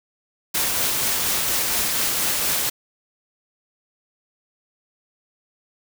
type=noise with tremolo; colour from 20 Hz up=white; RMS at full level=-21 dBFS; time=0.54-2.7 s; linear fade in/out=10 ms; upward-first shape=triangle; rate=4.2 Hz; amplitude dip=25%; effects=none